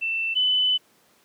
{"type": "tone pair in turn", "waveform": "sine", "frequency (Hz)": [2674, 3009], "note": ["E7", "F#7"], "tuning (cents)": [24, 28], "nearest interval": "major second", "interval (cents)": 204, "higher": "second", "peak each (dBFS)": [-23, -18], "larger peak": "second", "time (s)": [[0.01, 0.35], [0.35, 0.78]], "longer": "second", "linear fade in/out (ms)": 20, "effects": ["pink hiss -60 dBFS RMS until 1.24 s", "high-pass 200 Hz 12 dB/octave"]}